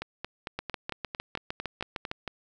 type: two click trains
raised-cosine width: 0.3 ms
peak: -16 / -18 dBFS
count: 11 / 11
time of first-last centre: 0.59-2.114 / 0.02-2.277 s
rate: 6.56 / 4.43 Hz
effects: none